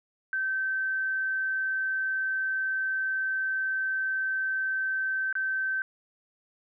sine tone with dropouts, 1546 Hz, G6, 24 cents flat, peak -26 dBFS, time 0.33-5.82 s, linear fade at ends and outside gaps 1 ms, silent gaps 5.327-5.353 s, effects none

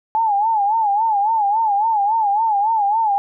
sine tone with vibrato, 852 Hz, G#5, 44 cents sharp, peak -14 dBFS, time 0.15-3.18 s, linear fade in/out 0 ms, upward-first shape sine, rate 3.6 Hz, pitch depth 120 cents each way, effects none

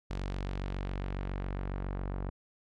sawtooth tone with low-pass filter sweep, 47.28 Hz, F#1, 38 cents sharp, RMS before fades -36 dBFS, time 0.1-2.3 s, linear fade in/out 10 ms, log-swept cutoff 5400 to 1200 Hz, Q 0.89, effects none

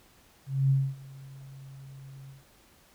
sine tone with ADSR envelope, 135.6 Hz, C#3, 38 cents flat, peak -19 dBFS, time 0.46-2.44 s, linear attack 240 ms, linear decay 250 ms, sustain -24 dB, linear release 150 ms, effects pink hiss -60 dBFS RMS until 2.94 s

